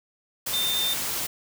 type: tone in noise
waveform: sine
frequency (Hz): 3604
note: A7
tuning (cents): +41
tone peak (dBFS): -24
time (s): 0.53-0.94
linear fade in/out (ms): 10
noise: white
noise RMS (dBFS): -29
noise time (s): 0.46-1.27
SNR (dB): +2
effects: none